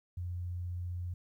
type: tone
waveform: sine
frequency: 88.5 Hz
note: F2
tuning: 23 cents sharp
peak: -35 dBFS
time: 0.17-1.14 s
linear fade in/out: 5 ms
effects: 12-bit